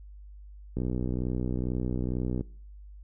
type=click train; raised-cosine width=3 ms; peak=-18 dBFS; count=103; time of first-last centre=0.77-2.41 s; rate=62.2 Hz; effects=noise-tail reverb RT60 0.5 s tail -24 dB re dry + added 50 Hz sine -44 dBFS peak until 3.03 s